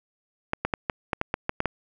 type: clicks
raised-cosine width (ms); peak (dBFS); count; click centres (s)
0.5; -9; 10; 0.534 / 0.65 / 0.738 / 0.898 / 1.132 / 1.214 / 1.341 / 1.494 / 1.604 / 1.657
effects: none